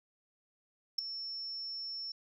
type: tone with ADSR envelope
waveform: sine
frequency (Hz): 5400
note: E8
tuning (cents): +41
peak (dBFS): -23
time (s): 0.98-2.12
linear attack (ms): 8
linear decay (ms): 5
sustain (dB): -15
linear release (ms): 5
effects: tanh soft clip ceiling -23 dBFS